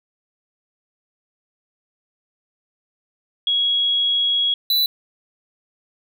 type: tone pair in turn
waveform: sine / square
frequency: 3322 / 3974 Hz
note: G#7 / B7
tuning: 0 / +10 cents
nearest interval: minor third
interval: 310 cents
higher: second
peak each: -16 dBFS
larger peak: neither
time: 3.47-4.54 / 4.7-4.86 s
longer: first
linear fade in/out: 2 ms
effects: none